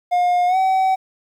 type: tone with pitch glide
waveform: triangle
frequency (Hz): 713 to 759.8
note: F5 to F#5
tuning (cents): +36 to +46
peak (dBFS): -12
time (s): 0.11-0.96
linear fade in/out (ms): 20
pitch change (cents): +110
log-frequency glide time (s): 0.47-0.57
effects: 9-bit